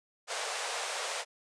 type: band-pass noise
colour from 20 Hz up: pink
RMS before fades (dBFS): -36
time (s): 0.27-1.25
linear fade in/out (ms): 50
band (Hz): 470 to 9300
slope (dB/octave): 48
effects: none

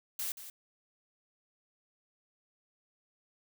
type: noise with echo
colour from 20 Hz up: blue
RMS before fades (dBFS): -36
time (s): 0.19-0.32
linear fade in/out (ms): 2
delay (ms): 180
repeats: 1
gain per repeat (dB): -11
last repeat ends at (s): 0.5
effects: none

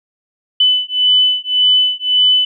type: beating tone pair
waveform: sine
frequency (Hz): 3000 / 3001.8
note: F#7 / F#7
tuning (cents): +23 / +24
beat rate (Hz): 1.8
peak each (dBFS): -13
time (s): 0.6-2.45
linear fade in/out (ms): 5
effects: none

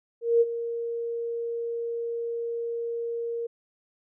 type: tone with ADSR envelope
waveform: sine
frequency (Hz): 466.6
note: A#4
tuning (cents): +2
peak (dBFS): -15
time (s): 0.21-3.47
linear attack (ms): 200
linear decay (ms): 34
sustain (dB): -13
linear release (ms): 10
effects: none

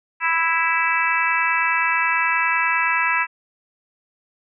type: harmonic tone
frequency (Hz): 329.6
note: E4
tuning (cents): 0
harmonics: 3 / 4 / 5 / 6 / 7 / 8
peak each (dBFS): -23 / -25 / -24 / -24 / -26 / -24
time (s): 0.2-3.27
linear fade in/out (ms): 50
effects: none

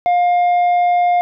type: tone with tanh clipping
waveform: triangle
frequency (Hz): 708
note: F5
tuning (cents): +23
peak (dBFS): -12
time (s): 0.06-1.21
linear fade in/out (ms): 0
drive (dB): 9
effects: none

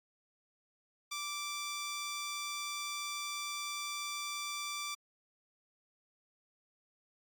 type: tone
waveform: 10% pulse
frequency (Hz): 1171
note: D6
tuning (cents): -5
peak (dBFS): -29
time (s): 1.11-4.95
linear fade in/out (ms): 10
effects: AAC 64 kbps

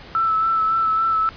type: tone with vibrato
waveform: sine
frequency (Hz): 1318.5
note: E6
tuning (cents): 0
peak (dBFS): -16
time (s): 0.15-1.29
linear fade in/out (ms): 0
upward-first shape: sine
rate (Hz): 3.6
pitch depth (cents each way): 23
effects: pink hiss -41 dBFS RMS until 1.36 s + resampled to 11025 Hz

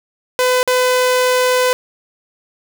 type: tone with dropouts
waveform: sawtooth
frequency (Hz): 504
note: B4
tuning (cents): +35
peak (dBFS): -8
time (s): 0.39-1.73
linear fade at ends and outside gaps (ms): 0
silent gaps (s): 0.63-0.676
effects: none

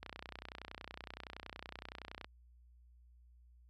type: click train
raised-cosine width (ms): 0.3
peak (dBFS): -29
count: 69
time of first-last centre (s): 0.03-2.245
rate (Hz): 30.7
effects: added 60 Hz sine -60 dBFS peak until 3.69 s

